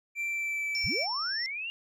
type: tone with pitch glide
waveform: triangle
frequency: 2349 to 2313 Hz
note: D7 to D7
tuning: 0 to -27 cents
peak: -28 dBFS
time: 0.15-1.07 s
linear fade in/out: 50 ms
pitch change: -27 cents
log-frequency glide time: 0.26-0.69 s
type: tone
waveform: sine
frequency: 5410 Hz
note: E8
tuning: 44 cents sharp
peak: -31 dBFS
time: 0.75-1.46 s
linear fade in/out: 0 ms
type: linear sweep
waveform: sine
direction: up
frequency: 41 to 2843 Hz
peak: -33 dBFS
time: 0.84-1.7 s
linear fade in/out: 0 ms
effects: none